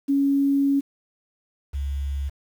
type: tone pair in turn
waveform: sine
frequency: 278.3 / 69.58 Hz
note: C#4 / C#2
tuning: +7 / +7 cents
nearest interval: 2 octaves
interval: 2400 cents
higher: first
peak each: -17 / -24 dBFS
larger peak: first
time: 0.08-0.81 / 1.73-2.3 s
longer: first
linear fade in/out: 20 ms
effects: 8-bit